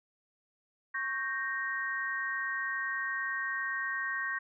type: chord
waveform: sine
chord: G diminished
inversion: second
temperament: equal with one note detuned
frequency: 1102.3 / 1568 / 1864.7 Hz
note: Db6 / G6 / Bb6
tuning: -10 / 0 / 0 cents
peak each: -39 / -36 / -34 dBFS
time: 0.94-4.39 s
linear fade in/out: 10 ms
effects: none